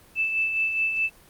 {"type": "tone with tremolo", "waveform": "sine", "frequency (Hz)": 2637, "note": "E7", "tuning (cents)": 0, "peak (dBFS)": -20, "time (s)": [0.15, 1.1], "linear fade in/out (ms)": 50, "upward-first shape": "sine", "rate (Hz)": 4.8, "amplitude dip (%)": 45, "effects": ["pink hiss -53 dBFS RMS until 1.29 s", "Opus 32 kbps"]}